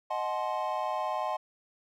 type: chord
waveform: triangle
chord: D# diminished seventh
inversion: none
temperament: equal with one note detuned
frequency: 622.3 / 740 / 860.4 / 1046.5 Hz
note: D#5 / F#5 / A5 / C6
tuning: 0 / 0 / -39 / 0 cents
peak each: -33 dBFS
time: 0.1-1.37 s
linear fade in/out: 10 ms
effects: none